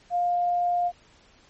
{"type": "tone", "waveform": "sine", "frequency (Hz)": 705, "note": "F5", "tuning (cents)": 16, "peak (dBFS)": -21, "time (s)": [0.1, 0.92], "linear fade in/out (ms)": 50, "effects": ["pink hiss -57 dBFS RMS until 1.49 s", "MP3 32 kbps"]}